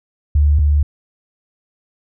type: tone pair in turn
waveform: sine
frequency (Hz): 73.42 / 73.42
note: D2 / D2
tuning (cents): 0 / 0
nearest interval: unison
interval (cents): 0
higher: neither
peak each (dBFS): -9 / -10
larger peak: first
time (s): 0.35-0.59 / 0.59-0.83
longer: neither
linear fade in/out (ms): 5
effects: none